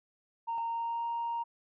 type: tone with pitch glide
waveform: sine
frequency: 923 to 933.2 Hz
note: A#5 to A#5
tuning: -17 to +2 cents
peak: -30 dBFS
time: 0.47-1.44 s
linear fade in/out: 20 ms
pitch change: +19 cents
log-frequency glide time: 0.68-1.06 s
type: tone with exponential decay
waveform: sine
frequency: 830 Hz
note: G#5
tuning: 1 cent flat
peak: -36 dBFS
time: 0.58-0.72 s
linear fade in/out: 0 ms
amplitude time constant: 30 ms
effects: tanh soft clip ceiling -28 dBFS